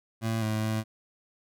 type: tone with pitch steps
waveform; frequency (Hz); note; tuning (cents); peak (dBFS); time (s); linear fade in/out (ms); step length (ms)
25% pulse; 112.7 / 108.8 / 109.7; A2 / A2 / A2; +42 / -19 / -5; -23; 0.21-0.84; 50; 210
effects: none